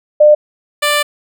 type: tone pair in turn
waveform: sine / 10% pulse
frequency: 600 / 589.4 Hz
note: D5 / D5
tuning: +37 / +6 cents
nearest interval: unison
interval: 31 cents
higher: first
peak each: -3 dBFS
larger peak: neither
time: 0.2-0.35 / 0.82-1.03 s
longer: second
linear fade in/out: 10 ms
effects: none